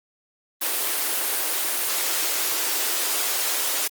white high-pass noise, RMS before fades -24 dBFS, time 0.61-3.88 s, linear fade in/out 10 ms, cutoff 290 Hz, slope 48 dB/octave, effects Opus 24 kbps

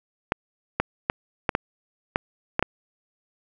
clicks, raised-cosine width 0.5 ms, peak -5 dBFS, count 8, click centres 0.321 / 0.8 / 1.099 / 1.492 / 1.551 / 2.159 / 2.594 / 2.626 s, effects none

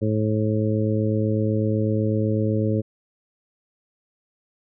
harmonic tone, 108 Hz, A2, 32 cents flat, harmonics 1 / 2 / 3 / 4 / 5, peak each -22 / -25 / -27 / -28 / -29 dBFS, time 0.01-2.82 s, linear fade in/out 20 ms, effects none

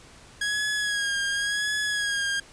sawtooth tone with vibrato, 1653 Hz, G#6, 9 cents flat, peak -21 dBFS, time 0.41-2.4 s, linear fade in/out 5 ms, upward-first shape sine, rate 0.92 Hz, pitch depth 44 cents each way, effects pink hiss -50 dBFS RMS until 2.52 s + resampled to 22050 Hz

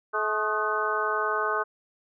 harmonic tone with a mistuned harmonic, 215 Hz, A3, 40 cents flat, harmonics 2 / 3 / 4 / 5 / 6 / 7, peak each -31 / -34 / -34 / -31 / -29 / -30 dBFS, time 0.13-1.64 s, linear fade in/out 20 ms, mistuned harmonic 6, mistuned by -59 cents, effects none

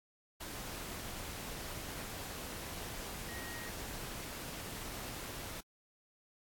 sine tone in noise, 1883 Hz, A#6, 17 cents sharp, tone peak -47 dBFS, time 3.28-3.69 s, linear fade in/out 10 ms, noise pink, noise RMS -44 dBFS, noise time 0.4-5.61 s, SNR -6 dB, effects AAC 64 kbps

